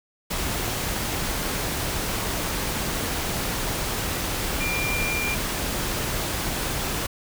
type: tone in noise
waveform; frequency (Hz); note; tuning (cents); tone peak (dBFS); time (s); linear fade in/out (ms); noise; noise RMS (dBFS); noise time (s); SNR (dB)
sine; 2387; D7; +28; -26; 4.6-5.35; 10; pink; -27; 0.3-7.07; -2
effects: none